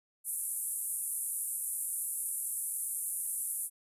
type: band-pass noise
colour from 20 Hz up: pink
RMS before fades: -36 dBFS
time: 0.24-3.7 s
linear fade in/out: 50 ms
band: 9100 to 12000 Hz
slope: 48 dB/octave
effects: resampled to 32000 Hz